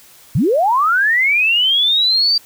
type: linear sweep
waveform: sine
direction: up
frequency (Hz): 99.1 to 4700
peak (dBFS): -11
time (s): 0.35-2.38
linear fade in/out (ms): 5
effects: white hiss -45 dBFS RMS until 2.45 s